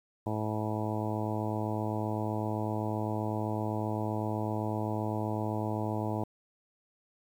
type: harmonic tone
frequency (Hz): 107.8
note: A2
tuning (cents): -35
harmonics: 1 / 2 / 3 / 4 / 5 / 6 / 7 / 8 / 9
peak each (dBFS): -34 / -37 / -37 / -41 / -42 / -40 / -42 / -41 / -43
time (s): 0.26-6.24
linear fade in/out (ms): 5
effects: 10-bit